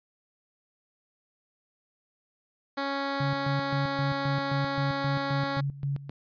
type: tone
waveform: 10% pulse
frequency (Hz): 277.2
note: C#4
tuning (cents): 0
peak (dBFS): -20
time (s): 2.77-5.61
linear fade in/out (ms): 10
type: tone with tremolo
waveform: sine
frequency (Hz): 140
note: C#3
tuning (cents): +18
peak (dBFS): -26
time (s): 3.2-6.1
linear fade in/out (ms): 5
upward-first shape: square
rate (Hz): 3.8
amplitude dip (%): 80
effects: resampled to 11025 Hz